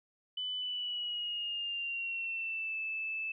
sine tone with pitch glide, 3000 to 2627 Hz, F#7 to E7, +23 to -7 cents, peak -34 dBFS, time 0.37-3.32 s, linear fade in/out 5 ms, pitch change -230 cents, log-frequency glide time 0.59-2.77 s, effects none

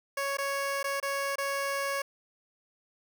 15% pulse tone with dropouts, 555 Hz, C#5, 2 cents sharp, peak -23 dBFS, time 0.17-2.02 s, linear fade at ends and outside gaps 5 ms, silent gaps 0.371-0.384 / 0.83-0.841 / 1.001-1.027 / 1.357-1.382 s, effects none

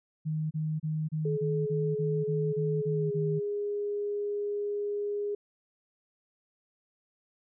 sine tone bursts, 155.56 Hz, D#3, in tune, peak -28 dBFS, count 11, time 0.25-3.4 s, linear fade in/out 20 ms, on 260 ms, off 29 ms
sine tone with pitch glide, 426.5 to 411 Hz, G#4 to G#4, +46 to -18 cents, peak -29 dBFS, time 1.25-5.35 s, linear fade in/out 5 ms, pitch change -64 cents, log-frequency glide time 2.89-3.12 s
effects none

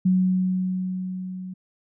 sine tone with level ramp, 185 Hz, F#3, in tune, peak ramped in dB -15 to -32 dBFS, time 0.05-1.54 s, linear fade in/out 10 ms, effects none

